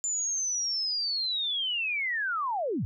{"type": "linear sweep", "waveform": "sine", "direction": "down", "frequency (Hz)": [7160, 79.1], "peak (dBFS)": -27, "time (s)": [0.04, 2.85], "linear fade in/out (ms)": 0, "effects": []}